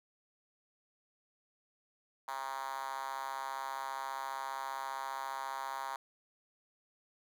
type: tone with high-pass filter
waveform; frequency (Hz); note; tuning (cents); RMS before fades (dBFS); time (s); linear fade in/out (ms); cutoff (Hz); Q
5% pulse; 134.9; C#3; -47; -40; 2.28-5.96; 2; 910; 4.1
effects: none